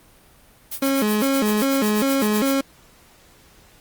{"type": "noise with tremolo", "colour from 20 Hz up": "blue", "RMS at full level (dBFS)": -28, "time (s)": [0.71, 2.55], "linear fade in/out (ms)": 10, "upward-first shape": "sine", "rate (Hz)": 8, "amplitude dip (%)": 95}
{"type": "tone with vibrato", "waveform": "30% pulse", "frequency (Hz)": 240, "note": "B3", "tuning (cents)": -49, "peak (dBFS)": -15, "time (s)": [0.82, 2.61], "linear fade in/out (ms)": 5, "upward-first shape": "square", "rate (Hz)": 2.5, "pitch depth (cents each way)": 220}
{"effects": ["pink hiss -52 dBFS RMS until 3.8 s", "Opus 32 kbps"]}